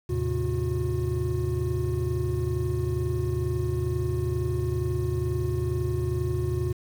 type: tone cluster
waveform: triangle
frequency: 79 / 109.2 / 131.4 / 361.3 Hz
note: D#2 / A2 / C3 / F#4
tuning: +27 / -13 / +8 / -41 cents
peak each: -28 dBFS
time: 0.09-6.73 s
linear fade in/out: 10 ms
effects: 8-bit